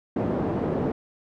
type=band-pass noise; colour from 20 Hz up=pink; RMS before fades=-26 dBFS; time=0.16-0.92 s; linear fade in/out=5 ms; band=150 to 560 Hz; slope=12 dB/octave; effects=none